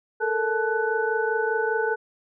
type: tone cluster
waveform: sine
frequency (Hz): 436.6 / 461.6 / 872 / 1491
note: A4 / A#4 / A5 / F#6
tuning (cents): -13 / -17 / -16 / +13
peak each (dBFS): -26 / -27 / -29 / -27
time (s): 0.2-1.96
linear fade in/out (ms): 20
effects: none